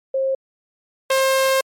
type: tone pair in turn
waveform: sine / sawtooth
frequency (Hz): 534 / 531.9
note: C5 / C5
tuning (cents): +35 / +28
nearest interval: unison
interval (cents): 7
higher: first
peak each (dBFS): -17 / -11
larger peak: second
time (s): 0.14-0.35 / 1.1-1.61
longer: second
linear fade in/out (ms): 5
effects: MP3 64 kbps